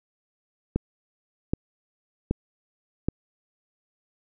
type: click train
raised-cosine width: 3 ms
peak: -10 dBFS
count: 4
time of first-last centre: 0.76-3.086 s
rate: 1.29 Hz
effects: none